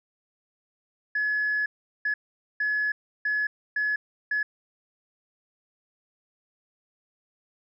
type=tone bursts at uneven times; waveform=sine; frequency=1700 Hz; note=G#6; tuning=40 cents sharp; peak=-22 dBFS; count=6; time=1.15-1.66 / 2.05-2.14 / 2.6-2.92 / 3.25-3.47 / 3.76-3.96 / 4.31-4.43 s; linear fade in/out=5 ms; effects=tanh soft clip ceiling -19 dBFS